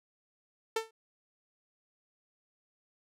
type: tone with exponential decay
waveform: sawtooth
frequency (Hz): 446.8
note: A4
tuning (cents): +27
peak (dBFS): -22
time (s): 0.76-0.91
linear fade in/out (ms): 5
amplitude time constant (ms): 32
effects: low-pass 11000 Hz 12 dB/octave